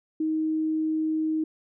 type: tone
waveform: sine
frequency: 314.4 Hz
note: D#4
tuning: 18 cents sharp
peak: -23 dBFS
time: 0.2-1.44 s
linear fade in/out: 5 ms
effects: none